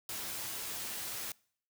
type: noise with comb filter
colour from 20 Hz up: white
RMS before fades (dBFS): -40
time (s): 0.09-1.32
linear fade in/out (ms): 2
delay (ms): 9.1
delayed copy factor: +0.55
effects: noise-tail reverb RT60 0.6 s tail -25 dB re dry